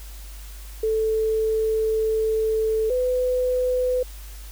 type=tone pair in turn; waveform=sine; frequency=440 / 502.8 Hz; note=A4 / B4; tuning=0 / +31 cents; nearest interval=major second; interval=231 cents; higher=second; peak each=-19 dBFS; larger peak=neither; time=0.83-2.9 / 2.9-4.03 s; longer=first; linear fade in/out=5 ms; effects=added 50 Hz sine -36 dBFS peak until 4.51 s + white hiss -46 dBFS RMS until 4.51 s